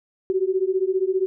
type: beating tone pair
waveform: sine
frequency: 370 / 385 Hz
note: F#4 / G4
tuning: 0 / -31 cents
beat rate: 15 Hz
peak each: -22 dBFS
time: 0.3-1.26 s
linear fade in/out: 0 ms
effects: none